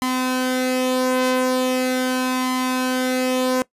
sawtooth tone pair together, 255.5 / 511.4 Hz, C4 / C5, -41 / -40 cents, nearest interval octave, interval 1201 cents, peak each -16 / -20 dBFS, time 0.02-3.62 s, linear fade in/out 0 ms, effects noise-tail reverb RT60 0.1 s tail -20 dB re dry + resampled to 32000 Hz

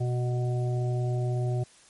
harmonic tone, 123.47 Hz, B2, in tune, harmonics 1 / 3 / 5 / 6, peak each -25 / -35 / -39 / -41 dBFS, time 0-1.64 s, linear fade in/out 10 ms, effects white hiss -56 dBFS RMS until 1.89 s + MP3 48 kbps

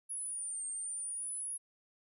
sine exponential two-way sweep, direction down then up, 10548 to 8580 to 10548 Hz, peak -37 dBFS, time 0.09-1.58 s, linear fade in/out 20 ms, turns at 0.66 s, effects none

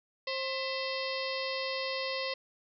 harmonic tone with a mistuned harmonic, 530 Hz, C5, 22 cents sharp, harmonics 1 / 2 / 4 / 5 / 6 / 7 / 8 / 9 / 10, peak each -36 / -41 / -40 / -41 / -45 / -45 / -42 / -42 / -46 dBFS, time 0.27-2.34 s, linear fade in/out 5 ms, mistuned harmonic 4, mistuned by -96 cents, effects none

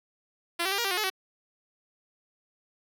5% pulse tone with pitch steps, 341.8 / 382.9 / 398.1 / 473.1 / 391.4 / 360.6 / 427.6 / 378.9 Hz, F4 / G4 / G4 / A#4 / G4 / F#4 / A4 / F#4, -37 / -41 / +27 / +26 / -3 / -45 / -49 / +41 cents, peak -15 dBFS, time 0.59-1.102 s, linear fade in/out 10 ms, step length 64 ms, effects none

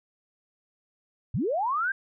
sine linear sweep, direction up, 82.4 to 1617 Hz, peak -24 dBFS, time 1.34-1.92 s, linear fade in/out 5 ms, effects none

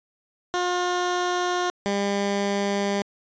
15% pulse tone pair in turn, 357.4 / 200.6 Hz, F4 / G3, +40 / +40 cents, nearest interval minor seventh, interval 1000 cents, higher first, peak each -16 dBFS, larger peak neither, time 0.54-1.7 / 1.86-3.02 s, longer neither, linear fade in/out 0 ms, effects resampled to 16000 Hz

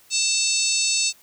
harmonic tone with a mistuned harmonic, 884 Hz, A5, 8 cents sharp, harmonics 3 / 4 / 5 / 6 / 7 / 8 / 9, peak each -27 / -29 / -25 / -29 / -26 / -30 / -25 dBFS, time 0.1-1.13 s, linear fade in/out 50 ms, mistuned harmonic 4, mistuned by +73 cents, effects white hiss -54 dBFS RMS until 1.22 s

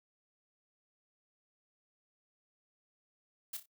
blue noise with echo, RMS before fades -40 dBFS, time 3.53-3.57 s, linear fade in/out 5 ms, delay 30 ms, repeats 3, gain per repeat -9 dB, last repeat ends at 3.66 s, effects noise-tail reverb RT60 0.1 s tail -23 dB re dry

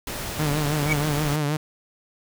pink noise, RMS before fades -31 dBFS, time 0.07-1.36 s, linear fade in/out 2 ms
sawtooth tone with vibrato, 148.6 Hz, D3, 21 cents sharp, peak -18 dBFS, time 0.39-1.57 s, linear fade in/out 5 ms, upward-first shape triangle, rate 6.3 Hz, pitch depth 86 cents each way
triangle tone with exponential growth, 2253 Hz, C#7, 28 cents sharp, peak -15 dBFS, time 0.83-0.93 s, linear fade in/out 5 ms, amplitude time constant 21 ms
effects none

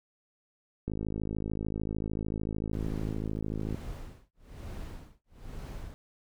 click train, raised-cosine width 3 ms, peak -21 dBFS, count 154, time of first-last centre 0.88-3.745 s, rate 53.4 Hz
brown noise with tremolo, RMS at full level -39 dBFS, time 2.73-5.94 s, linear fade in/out 0 ms, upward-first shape sine, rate 1.1 Hz, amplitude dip 100%
effects none

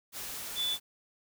sine tone in noise, 3476 Hz, A7, 22 cents flat, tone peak -29 dBFS, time 0.55-0.78 s, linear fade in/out 50 ms, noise white, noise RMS -40 dBFS, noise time 0.12-0.8 s, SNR +8 dB, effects none

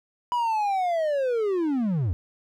triangle linear sweep, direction down, 987.8 to 76.8 Hz, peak -20 dBFS, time 0.32-2.13 s, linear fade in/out 0 ms, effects none

